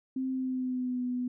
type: tone with pitch glide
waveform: sine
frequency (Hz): 261.6 to 248.5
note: C4 to B3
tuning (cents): 0 to +11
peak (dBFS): -29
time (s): 0.16-1.28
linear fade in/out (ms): 5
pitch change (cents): -89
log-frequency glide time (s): 0.3-1.02
effects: none